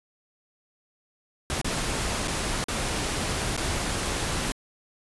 pink noise with dropouts, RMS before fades -28 dBFS, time 1.5-4.52 s, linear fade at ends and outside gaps 1 ms, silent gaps 1.615-1.645 / 2.275-2.28 / 2.641-2.684 / 3.566-3.576 s, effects resampled to 24000 Hz

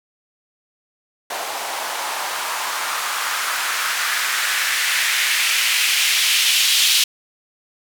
blue noise with band-pass filter sweep, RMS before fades -20 dBFS, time 1.3-7.04 s, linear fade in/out 5 ms, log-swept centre 700 to 3300 Hz, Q 1.9, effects none

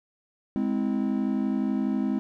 triangle chord, Ab augmented, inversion none, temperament just, 207.7 / 259.6 / 324.5 Hz, Ab3 / C4 / E4, 0 / -13 / -27 cents, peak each -25 / -25 / -30 dBFS, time 0.56-2.19 s, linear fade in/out 0 ms, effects none

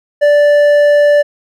sine tone with hard clipping, 585 Hz, D5, 7 cents flat, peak -7 dBFS, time 0.21-1.23 s, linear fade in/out 20 ms, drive 6 dB, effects none

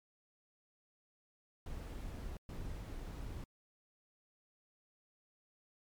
brown noise bursts at uneven times, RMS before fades -44 dBFS, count 2, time 1.66-2.37 / 2.49-3.44 s, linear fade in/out 2 ms, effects MP3 96 kbps

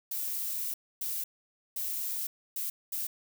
violet noise bursts at uneven times, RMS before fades -34 dBFS, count 5, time 0.11-0.74 / 1.01-1.24 / 1.76-2.27 / 2.56-2.7 / 2.92-3.07 s, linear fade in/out 5 ms, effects none

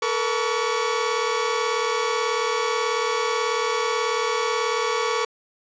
sawtooth tone cluster, 441.8 / 480.1 / 1129 Hz, A4 / B4 / C#6, +7 / -49 / +31 cents, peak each -22 dBFS, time 0.02-5.25 s, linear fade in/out 5 ms, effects resampled to 16000 Hz + 9-bit

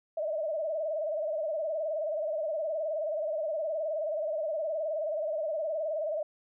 sine tone with vibrato, 622.3 Hz, D#5, in tune, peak -29 dBFS, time 0.17-6.23 s, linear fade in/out 5 ms, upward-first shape sine, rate 19 Hz, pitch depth 100 cents each way, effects none

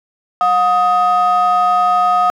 triangle ring-modulated tone, 987.8 Hz, B5, in tune, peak -4 dBFS, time 0.41-2.3 s, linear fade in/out 0 ms, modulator 266 Hz, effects tanh soft clip ceiling -5 dBFS

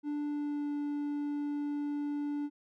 triangle tone with pitch glide, 293.7 to 291 Hz, D4 to D4, 0 to -16 cents, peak -30 dBFS, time 0.03-2.5 s, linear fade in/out 50 ms, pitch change -16 cents, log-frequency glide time 0.26-0.71 s, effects none

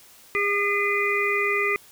harmonic tone, 406 Hz, G#4, 39 cents flat, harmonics 1 / 3 / 5 / 6, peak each -26 / -28 / -24 / -27 dBFS, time 0.35-1.76 s, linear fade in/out 0 ms, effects white hiss -51 dBFS RMS until 1.91 s

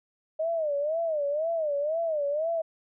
sine tone with vibrato, 617 Hz, D#5, 15 cents flat, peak -25 dBFS, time 0.39-2.62 s, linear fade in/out 10 ms, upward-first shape sine, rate 2 Hz, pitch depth 150 cents each way, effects none

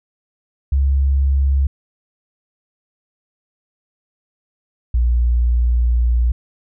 sine tone pair in turn, 68.4 / 59.65 Hz, C#2 / A#1, -23 / +41 cents, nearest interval major second, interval 236 cents, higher first, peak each -12 / -12 dBFS, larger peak neither, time 0.72-1.67 / 4.94-6.32 s, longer second, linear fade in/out 5 ms, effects none

